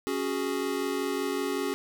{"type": "chord", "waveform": "square", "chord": "C# suspended fourth", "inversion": "none", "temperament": "equal", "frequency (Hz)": [277.2, 370, 415.3], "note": ["C#4", "F#4", "G#4"], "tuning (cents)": [0, 0, 0], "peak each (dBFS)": -33, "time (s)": [0.07, 1.74], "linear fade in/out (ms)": 0, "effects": []}